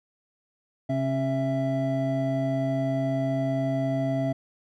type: tone cluster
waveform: triangle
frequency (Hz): 134.7 / 271 / 662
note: C#3 / C#4 / E5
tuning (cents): -49 / -39 / +7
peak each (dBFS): -26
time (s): 0.89-4.33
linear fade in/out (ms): 10
effects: none